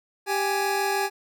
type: tone pair together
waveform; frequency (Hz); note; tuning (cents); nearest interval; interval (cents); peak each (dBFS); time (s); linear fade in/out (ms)
25% pulse; 393.4 / 833.1; G4 / G#5; +6 / +5; octave + minor second; 1299; -22; 0.26-1.1; 50
effects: none